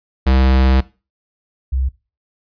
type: tone pair in turn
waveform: square / sine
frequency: 65.41 / 65.41 Hz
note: C2 / C2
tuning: 0 / 0 cents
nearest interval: unison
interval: 0 cents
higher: neither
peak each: -11 / -15 dBFS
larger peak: first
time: 0.26-0.81 / 1.72-1.89 s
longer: first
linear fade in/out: 10 ms
effects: noise-tail reverb RT60 0.3 s tail -19 dB re dry + resampled to 11025 Hz